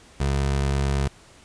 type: tone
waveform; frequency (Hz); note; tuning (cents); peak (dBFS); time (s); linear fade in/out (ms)
25% pulse; 69; C#2; -7; -17; 0.2-1.08; 5
effects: pink hiss -51 dBFS RMS until 1.44 s + resampled to 22050 Hz